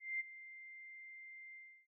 sine tone with ADSR envelope, 2093 Hz, C7, in tune, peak -35 dBFS, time 0-1.87 s, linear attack 200 ms, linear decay 20 ms, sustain -16 dB, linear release 320 ms, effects none

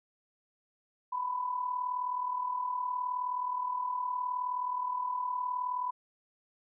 sine tone with amplitude modulation, 996 Hz, B5, 14 cents sharp, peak -28 dBFS, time 1.12-5.91 s, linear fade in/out 10 ms, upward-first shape sine, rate 39.2 Hz, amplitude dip 60%, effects none

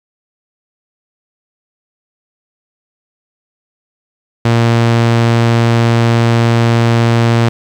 sawtooth tone, 116.54 Hz, A#2, in tune, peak -4 dBFS, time 4.45-7.49 s, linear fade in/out 5 ms, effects low-pass 5000 Hz 12 dB/octave + 7-bit

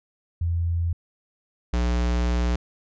sine / square tone pair in turn, 84.9 / 60.03 Hz, F2 / B1, -48 / -48 cents, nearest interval tritone, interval 600 cents, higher first, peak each -21 dBFS, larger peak neither, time 0.41-0.93 / 1.73-2.56 s, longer second, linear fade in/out 5 ms, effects resampled to 16000 Hz

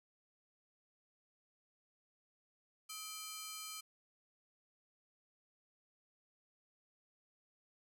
10% pulse ring-modulated tone, 1815 Hz, A#6, 47 cents flat, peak -33 dBFS, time 2.89-3.81 s, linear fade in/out 10 ms, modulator 544 Hz, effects none

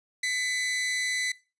sawtooth tone pair together, 2002 / 2237 Hz, B6 / C#7, +23 / +15 cents, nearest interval major second, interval 192 cents, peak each -23 / -35 dBFS, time 0.23-1.32 s, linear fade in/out 5 ms, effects noise-tail reverb RT60 0.3 s tail -20 dB re dry + resampled to 22050 Hz

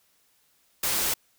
white noise, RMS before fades -26 dBFS, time 0.83-1.14 s, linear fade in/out 5 ms, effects white hiss -66 dBFS RMS until 1.38 s

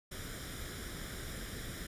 pink noise with comb filter, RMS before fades -43 dBFS, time 0.11-1.87 s, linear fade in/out 10 ms, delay 0.56 ms, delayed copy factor +0.65, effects resampled to 32000 Hz

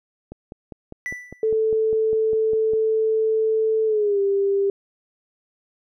click train, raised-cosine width 2 ms, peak -22 dBFS, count 13, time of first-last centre 0.32-2.734 s, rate 4.97 Hz
triangle tone with exponential decay, 1975.5 Hz, B6, in tune, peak -22 dBFS, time 1.06-1.52 s, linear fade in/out 0 ms, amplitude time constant 100 ms
sine tone with pitch glide, 440 to 396.6 Hz, A4 to G4, 0 to +20 cents, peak -17 dBFS, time 1.43-4.7 s, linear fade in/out 2 ms, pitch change -180 cents, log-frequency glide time 3.86-4.2 s
effects none

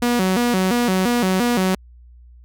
sawtooth tone with vibrato, 212.4 Hz, G#3, 39 cents sharp, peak -12 dBFS, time 0.02-1.75 s, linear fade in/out 5 ms, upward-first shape square, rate 2.9 Hz, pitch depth 220 cents each way, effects added 60 Hz sine -42 dBFS peak until 2.44 s

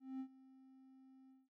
triangle tone with ADSR envelope, 263.4 Hz, C4, 12 cents sharp, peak -39 dBFS, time 0-1.49 s, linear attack 200 ms, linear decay 76 ms, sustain -20 dB, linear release 190 ms, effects none

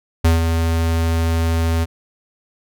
square tone with ADSR envelope, 82.41 Hz, E2, in tune, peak -10 dBFS, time 0.24-1.86 s, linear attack 10 ms, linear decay 150 ms, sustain -6 dB, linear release 31 ms, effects none

